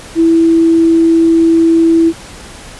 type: tone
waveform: sine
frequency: 329.6 Hz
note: E4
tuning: in tune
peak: -5 dBFS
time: 0.15-2.13 s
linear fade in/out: 50 ms
effects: pink hiss -32 dBFS RMS until 2.79 s + resampled to 24000 Hz